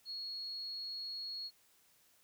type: tone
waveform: sine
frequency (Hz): 4322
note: C#8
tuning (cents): -45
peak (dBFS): -40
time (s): 0.05-1.51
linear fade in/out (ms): 50
effects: white hiss -69 dBFS RMS until 2.23 s